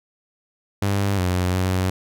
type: tone with pitch steps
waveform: sawtooth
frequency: 99.8 / 90.6 / 92.9 Hz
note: G2 / F#2 / F#2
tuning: +32 / -36 / +7 cents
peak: -15 dBFS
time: 0.82-1.9 s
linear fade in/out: 5 ms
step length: 360 ms
effects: none

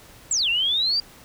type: exponential two-way sweep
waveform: sine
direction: down then up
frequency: 7990 to 2676 to 4805 Hz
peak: -19 dBFS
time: 0.31-1 s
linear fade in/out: 2 ms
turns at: 0.49 s
effects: pink hiss -48 dBFS RMS until 1.24 s

